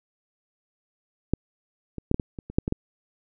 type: clicks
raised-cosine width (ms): 3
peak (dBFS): -8 / -20 / -10 / -7 / -14 / -22 / -24 / -6 / -13 / -11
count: 10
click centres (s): 1.336 / 1.983 / 2.114 / 2.144 / 2.198 / 2.388 / 2.5 / 2.585 / 2.679 / 2.724
effects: none